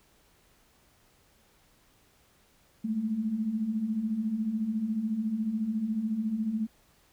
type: beating tone pair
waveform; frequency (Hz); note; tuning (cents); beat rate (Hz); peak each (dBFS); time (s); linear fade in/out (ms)
sine; 207.2 / 221.2; G#3 / A3; -4 / +9; 14; -35 / -28; 2.84-6.67; 10
effects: pink hiss -64 dBFS RMS until 7.12 s